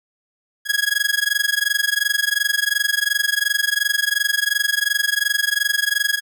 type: tone with amplitude modulation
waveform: sawtooth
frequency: 1661.2 Hz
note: G#6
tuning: in tune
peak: -10 dBFS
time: 0.65-6.21 s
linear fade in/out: 50 ms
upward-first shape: sine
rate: 22.8 Hz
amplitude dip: 95%
effects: none